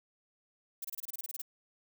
violet noise bursts, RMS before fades -39 dBFS, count 12, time 0.82-1.418 s, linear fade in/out 5 ms, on 26 ms, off 26 ms, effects none

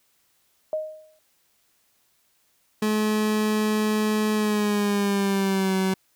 sine tone with exponential decay, 622.3 Hz, D#5, in tune, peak -21 dBFS, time 0.73-1.19 s, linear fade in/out 1 ms, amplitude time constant 100 ms
30% pulse tone with pitch glide, 214 to 189.55 Hz, A3 to F#3, -48 to +42 cents, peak -18 dBFS, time 2.82-5.94 s, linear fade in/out 5 ms, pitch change -210 cents, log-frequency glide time 4.34-5.75 s
effects white hiss -66 dBFS RMS until 6.15 s

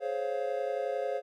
triangle chord, Db major seventh, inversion second, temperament equal with one note detuned, 422.1 / 523.3 / 554.4 / 698.5 Hz, Ab4 / C5 / Db5 / F5, +28 / 0 / 0 / 0 cents, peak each -35 / -32 / -33 / -35 dBFS, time 0-1.22 s, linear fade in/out 50 ms, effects none

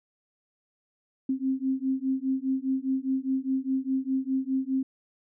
sine beating tone pair, 262.3 / 267.2 Hz, C4 / C4, +4 / +36 cents, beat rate 4.9 Hz, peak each -28 dBFS, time 1.29-4.83 s, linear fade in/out 5 ms, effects none

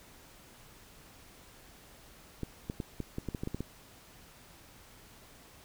clicks, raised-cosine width 3 ms, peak -22 dBFS, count 11, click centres 2.433 / 2.699 / 2.802 / 3.003 / 3.184 / 3.287 / 3.348 / 3.435 / 3.474 / 3.546 / 3.606 s, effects pink hiss -56 dBFS RMS until 5.64 s

